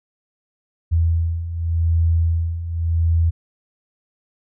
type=beating tone pair; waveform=sine; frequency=82.41 / 83.28 Hz; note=E2 / E2; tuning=0 / +18 cents; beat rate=0.87 Hz; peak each=-22 / -17 dBFS; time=0.91-3.31 s; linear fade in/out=20 ms; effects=none